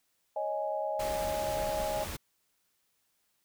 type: chord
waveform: sine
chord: C# suspended second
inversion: none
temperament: just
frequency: 554.4 / 623.7 / 831.5 Hz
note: C#5 / D#5 / G#5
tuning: 0 / +4 / +2 cents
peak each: -37 / -33 / -35 dBFS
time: 0.36-2.04 s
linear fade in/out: 5 ms
type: noise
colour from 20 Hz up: pink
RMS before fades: -39 dBFS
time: 0.99-2.17 s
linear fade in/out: 10 ms
effects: white hiss -75 dBFS RMS until 3.44 s